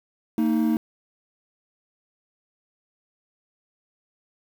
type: tone pair together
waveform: triangle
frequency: 228.7 / 313.2 Hz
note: A#3 / D#4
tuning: -33 / +11 cents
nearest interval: perfect fourth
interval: 544 cents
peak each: -19 / -21 dBFS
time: 0.38-0.77 s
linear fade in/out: 2 ms
effects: 7-bit